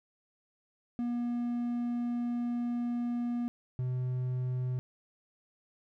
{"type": "tone pair in turn", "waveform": "triangle", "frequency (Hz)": [239.9, 126.64], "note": ["A#3", "B2"], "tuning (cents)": [50, 44], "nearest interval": "major seventh", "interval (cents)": 1106, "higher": "first", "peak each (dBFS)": -28, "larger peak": "neither", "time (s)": [[0.99, 3.48], [3.79, 4.79]], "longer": "first", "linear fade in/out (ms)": 0, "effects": []}